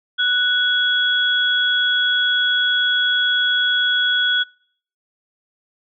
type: tone pair together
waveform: sine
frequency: 1480 / 3349 Hz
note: F#6 / G#7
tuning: 0 / +14 cents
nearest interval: octave + major second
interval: 1414 cents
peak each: -18 dBFS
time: 0.18-4.44 s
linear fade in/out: 20 ms
effects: noise-tail reverb RT60 0.6 s tail -26 dB re dry